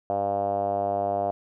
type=tone with low-pass filter; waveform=5% pulse; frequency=100 Hz; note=G2; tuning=35 cents sharp; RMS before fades=-26 dBFS; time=0.1-1.31 s; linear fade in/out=0 ms; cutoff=670 Hz; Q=8.2; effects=none